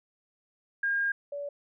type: tone pair in turn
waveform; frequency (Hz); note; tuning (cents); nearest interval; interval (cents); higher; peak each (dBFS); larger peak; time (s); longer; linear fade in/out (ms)
sine; 1616 / 573; G#6 / D5; -48 / -43; octave + tritone; 1795; first; -25 / -33; first; 0.83-1.12 / 1.32-1.49; first; 5
effects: none